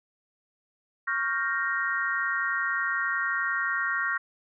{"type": "chord", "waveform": "sine", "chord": "G half-diminished seventh", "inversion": "second", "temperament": "equal", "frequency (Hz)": [1108.7, 1396.9, 1568, 1864.7], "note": ["Db6", "F6", "G6", "Bb6"], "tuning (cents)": [0, 0, 0, 0], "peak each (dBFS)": [-33, -30, -32, -29], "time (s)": [1.07, 4.18], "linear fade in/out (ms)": 10, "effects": []}